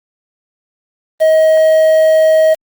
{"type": "tone with quantisation", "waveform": "triangle", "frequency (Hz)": 633, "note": "D#5", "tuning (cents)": 30, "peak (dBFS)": -4, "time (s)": [1.2, 2.55], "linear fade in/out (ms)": 20, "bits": 5, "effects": ["Opus 24 kbps"]}